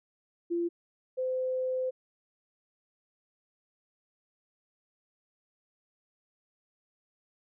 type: tone pair in turn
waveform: sine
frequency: 342.9 / 513.8 Hz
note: F4 / C5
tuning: -32 / -32 cents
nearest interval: perfect fifth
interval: 700 cents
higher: second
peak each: -27 / -28 dBFS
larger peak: first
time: 0.5-0.69 / 1.17-1.91 s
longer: second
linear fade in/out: 20 ms
effects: none